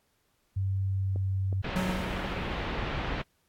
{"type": "tone with pitch glide", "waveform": "sine", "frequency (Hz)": [96.5, 95.89], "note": ["G2", "G2"], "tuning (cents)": [-27, -38], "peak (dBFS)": -26, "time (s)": [0.56, 1.62], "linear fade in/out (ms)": 10, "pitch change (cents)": -11, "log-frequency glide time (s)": [0.85, 1.27]}
{"type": "click train", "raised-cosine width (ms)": 2, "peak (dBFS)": -26, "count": 5, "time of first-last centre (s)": [1.16, 2.631], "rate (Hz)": 2.72}
{"type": "low-pass noise", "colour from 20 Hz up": "pink", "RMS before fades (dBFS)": -33, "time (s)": [1.64, 3.22], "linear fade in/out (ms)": 5, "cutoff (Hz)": 3200, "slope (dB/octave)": 24}
{"type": "tone with exponential decay", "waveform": "square", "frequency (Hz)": 185, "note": "F#3", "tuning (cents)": 0, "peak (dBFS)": -27, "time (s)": [1.76, 3.1], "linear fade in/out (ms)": 0, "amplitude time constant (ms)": 290}
{"effects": ["pink hiss -72 dBFS RMS until 3.48 s", "AAC 64 kbps"]}